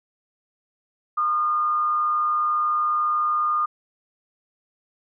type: tone with frequency modulation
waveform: sine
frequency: 1218 Hz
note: D#6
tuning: 37 cents flat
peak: -19 dBFS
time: 1.17-3.66 s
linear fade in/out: 10 ms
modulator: 146 Hz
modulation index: 0.26
effects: none